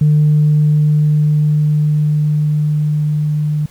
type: tone with level ramp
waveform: sine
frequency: 150.6 Hz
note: D3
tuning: 44 cents sharp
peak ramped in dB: -6 to -13 dBFS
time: 0.01-3.66 s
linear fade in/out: 5 ms
effects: tanh soft clip ceiling -4 dBFS + pink hiss -46 dBFS RMS until 3.7 s

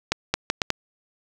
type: accelerating click train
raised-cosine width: 0.2 ms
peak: -3 dBFS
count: 5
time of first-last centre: 0.12-0.703 s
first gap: 220 ms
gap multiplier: 0.73
effects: none

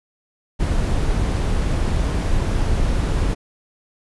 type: noise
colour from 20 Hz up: brown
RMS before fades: -19 dBFS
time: 0.59-3.35 s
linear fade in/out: 20 ms
effects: resampled to 24000 Hz

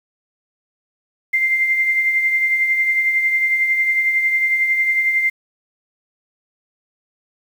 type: tone with tremolo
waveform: sine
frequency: 2093 Hz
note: C7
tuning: in tune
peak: -12 dBFS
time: 1.33-5.3 s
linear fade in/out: 10 ms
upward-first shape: triangle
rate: 11 Hz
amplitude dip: 50%
effects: 7-bit

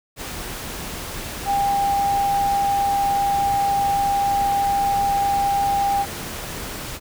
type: tone in noise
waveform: sine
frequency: 799 Hz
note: G5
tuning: 33 cents sharp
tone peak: -17 dBFS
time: 1.45-6.06 s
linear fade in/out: 50 ms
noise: pink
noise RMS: -31 dBFS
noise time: 0.16-7 s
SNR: +11 dB
effects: none

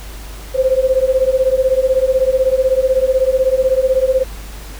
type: beating tone pair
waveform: sine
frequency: 514 / 530 Hz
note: C5 / C5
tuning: -31 / +22 cents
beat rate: 16 Hz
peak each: -14 dBFS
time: 0.54-4.24 s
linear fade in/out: 20 ms
effects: added 50 Hz sine -29 dBFS peak until 4.79 s + pink hiss -36 dBFS RMS until 4.79 s

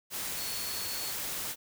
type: tone in noise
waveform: sine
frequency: 4393 Hz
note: C#8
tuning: 16 cents flat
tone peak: -40 dBFS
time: 0.36-1.14 s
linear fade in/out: 50 ms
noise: white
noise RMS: -36 dBFS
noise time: 0.1-1.56 s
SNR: -7 dB
effects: none

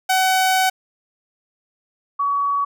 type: tone pair in turn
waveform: sawtooth / sine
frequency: 753 / 1130.6 Hz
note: F#5 / C#6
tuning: +30 / +34 cents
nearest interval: perfect fifth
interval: 704 cents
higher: second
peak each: -11 / -17 dBFS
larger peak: first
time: 0.09-0.7 / 2.19-2.65 s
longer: first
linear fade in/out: 10 ms
effects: none

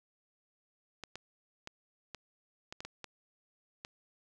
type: clicks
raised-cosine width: 0.2 ms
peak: -25 dBFS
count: 9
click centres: 1.037 / 1.156 / 1.674 / 2.147 / 2.725 / 2.805 / 2.85 / 3.043 / 3.849 s
effects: none

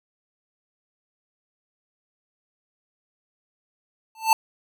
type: tone with exponential growth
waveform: square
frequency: 887 Hz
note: A5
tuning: 14 cents sharp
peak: -11 dBFS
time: 4.15-4.33 s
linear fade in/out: 2 ms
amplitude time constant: 37 ms
effects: none

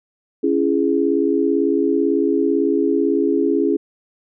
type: chord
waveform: sine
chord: C# minor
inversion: none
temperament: equal with one note detuned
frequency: 277.2 / 335.2 / 415.3 Hz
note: C#4 / E4 / G#4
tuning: 0 / +29 / 0 cents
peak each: -19 dBFS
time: 0.43-3.77 s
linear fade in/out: 10 ms
effects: none

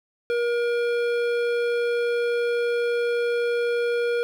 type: tone with hard clipping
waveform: sine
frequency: 475.9 Hz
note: A#4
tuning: 36 cents sharp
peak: -23 dBFS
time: 0.3-4.23 s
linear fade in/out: 0 ms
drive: 13 dB
effects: none

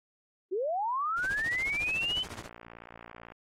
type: linear sweep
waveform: sine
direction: up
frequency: 343.1 to 3080 Hz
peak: -28 dBFS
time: 0.51-2.24 s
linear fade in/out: 20 ms
type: noise with tremolo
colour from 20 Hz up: pink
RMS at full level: -40 dBFS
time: 1.16-2.49 s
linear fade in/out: 50 ms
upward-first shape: triangle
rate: 14 Hz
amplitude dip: 100%
type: click train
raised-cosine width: 0.5 ms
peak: -31 dBFS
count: 62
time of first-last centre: 2.27-3.32 s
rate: 58.1 Hz
effects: low-pass 9000 Hz 12 dB/octave + AAC 48 kbps

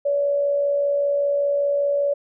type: tone with amplitude modulation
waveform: sine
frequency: 570 Hz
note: C#5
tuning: 48 cents sharp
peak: -16 dBFS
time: 0.05-2.14 s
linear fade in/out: 10 ms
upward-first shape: sine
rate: 65.1 Hz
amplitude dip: 35%
effects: none

